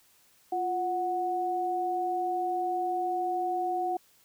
sine tone pair together, 349.7 / 736.9 Hz, F4 / F#5, +2 / -7 cents, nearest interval octave + minor second, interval 1291 cents, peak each -33 / -28 dBFS, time 0.52-3.97 s, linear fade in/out 5 ms, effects white hiss -63 dBFS RMS until 4.24 s

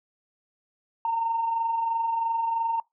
sine tone pair together, 893 / 916 Hz, A5 / A#5, +25 / -31 cents, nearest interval unison, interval 44 cents, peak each -34 / -23 dBFS, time 1.05-2.8 s, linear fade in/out 2 ms, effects noise-tail reverb RT60 0.2 s tail -25 dB re dry + tanh soft clip ceiling -17 dBFS

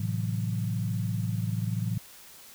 sine chord, F# half-diminished seventh, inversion first, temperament equal, 110 / 130.81 / 164.81 / 185 Hz, A2 / C3 / E3 / F#3, 0 / 0 / 0 / 0 cents, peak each -29 / -35 / -34 / -35 dBFS, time 0-1.98 s, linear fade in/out 5 ms, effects white hiss -50 dBFS RMS until 2.54 s

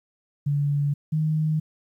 sine tone pair in turn, 143.8 / 155.46 Hz, D3 / D#3, -36 / -1 cents, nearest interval minor second, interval 135 cents, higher second, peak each -20 dBFS, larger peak neither, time 0.46-0.94 / 1.12-1.6 s, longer neither, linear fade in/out 10 ms, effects 10-bit

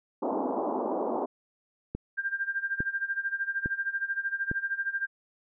pink band-pass noise, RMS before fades -30 dBFS, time 0.22-1.26 s, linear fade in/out 10 ms, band 240 to 1000 Hz, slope 48 dB/octave
click train, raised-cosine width 3 ms, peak -19 dBFS, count 4, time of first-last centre 1.95-4.514 s, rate 1.17 Hz
sine tone with tremolo, 1592 Hz, G6, 26 cents sharp, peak -25 dBFS, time 2.17-5.07 s, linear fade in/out 20 ms, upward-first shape sine, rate 13 Hz, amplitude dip 85%
effects none

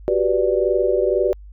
sine chord, G major seventh, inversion third, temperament equal, 370 / 392 / 493.9 / 587.3 Hz, F#4 / G4 / B4 / D5, 0 / 0 / 0 / 0 cents, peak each -21 / -21 / -21 / -21 dBFS, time 0.08-1.33 s, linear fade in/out 0 ms, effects added 50 Hz sine -37 dBFS peak until 1.52 s

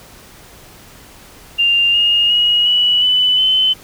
sine tone with pitch steps, 2794 / 2843 / 2893 / 2943 / 2995 / 3047 Hz, F7 / F7 / F#7 / F#7 / F#7 / G7, 0 / +30 / -40 / -10 / +20 / -50 cents, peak -10 dBFS, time 1.58-3.74 s, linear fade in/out 20 ms, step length 360 ms, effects pink hiss -41 dBFS RMS until 3.83 s

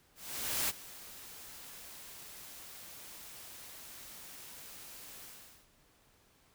white noise with ADSR envelope, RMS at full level -32 dBFS, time 0.15-5.68 s, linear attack 540 ms, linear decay 27 ms, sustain -18 dB, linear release 440 ms, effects pink hiss -67 dBFS RMS until 6.54 s

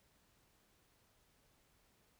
silence, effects pink hiss -73 dBFS RMS until 2.19 s

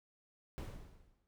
brown noise with exponential decay, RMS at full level -39 dBFS, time 0.58-1.27 s, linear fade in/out 0 ms, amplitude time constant 150 ms, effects none

